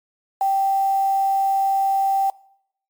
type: tone with quantisation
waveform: sine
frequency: 781 Hz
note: G5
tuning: 7 cents flat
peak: -16 dBFS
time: 0.41-2.3 s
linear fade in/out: 2 ms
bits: 6
effects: noise-tail reverb RT60 0.7 s tail -22 dB re dry + MP3 96 kbps